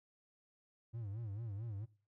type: tone with vibrato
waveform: triangle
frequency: 107.6 Hz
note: A2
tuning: 38 cents flat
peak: -39 dBFS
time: 0.93-1.86 s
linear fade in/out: 20 ms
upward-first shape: sine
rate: 4.5 Hz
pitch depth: 170 cents each way
effects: noise-tail reverb RT60 0.4 s tail -20 dB re dry